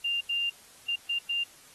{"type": "tone bursts at uneven times", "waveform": "sine", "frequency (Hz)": 2794, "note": "F7", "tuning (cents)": 0, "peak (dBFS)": -26, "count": 5, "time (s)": [[0.04, 0.21], [0.29, 0.5], [0.88, 0.96], [1.09, 1.19], [1.29, 1.44]], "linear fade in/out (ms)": 10, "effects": ["white hiss -54 dBFS RMS until 1.74 s", "AAC 32 kbps"]}